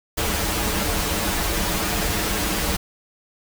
pink noise with comb filter, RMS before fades -23 dBFS, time 0.17-2.77 s, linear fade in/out 10 ms, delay 7.8 ms, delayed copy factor -1, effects none

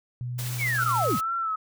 sine tone with pitch glide, 123 to 118.4 Hz, B2 to A#2, -7 to +27 cents, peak -29 dBFS, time 0.21-1.15 s, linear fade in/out 0 ms, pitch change -66 cents, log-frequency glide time 0.78-0.94 s
white noise with tremolo, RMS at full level -35 dBFS, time 0.38-1.21 s, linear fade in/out 10 ms, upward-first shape triangle, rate 14 Hz, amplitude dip 30%
sine linear sweep, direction down, 2356 to 46.25 Hz, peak -24 dBFS, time 0.58-1.2 s, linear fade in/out 50 ms
sine tone with vibrato, 1318.5 Hz, E6, in tune, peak -25 dBFS, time 0.78-1.56 s, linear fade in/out 10 ms, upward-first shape sine, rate 2.2 Hz, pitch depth 59 cents each way
effects none

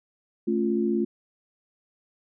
sine chord, A augmented, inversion none, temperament equal with one note detuned, 220 / 276.2 / 349.2 Hz, A3 / C#4 / E#4, 0 / -6 / 0 cents, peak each -25 / -30 / -25 dBFS, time 0.47-1.05 s, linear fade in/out 10 ms, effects none

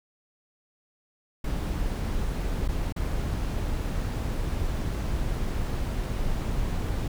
brown noise with dropouts, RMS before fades -28 dBFS, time 1.44-7.08 s, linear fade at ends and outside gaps 5 ms, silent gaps 2.679-2.686 / 2.925-2.962 s, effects none

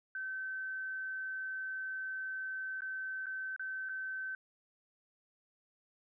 sine tone with dropouts, 1537 Hz, G6, 35 cents flat, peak -37 dBFS, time 0.15-4.35 s, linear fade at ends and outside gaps 2 ms, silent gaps 2.807-2.819 / 3.259-3.266 / 3.563-3.595 / 3.889-3.893 s, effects none

